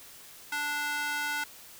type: tone with high-pass filter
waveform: square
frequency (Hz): 293.5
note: D4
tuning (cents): -1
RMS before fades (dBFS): -32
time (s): 0.52-1.44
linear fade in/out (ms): 5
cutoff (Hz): 1300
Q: 2.1
effects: white hiss -50 dBFS RMS until 1.79 s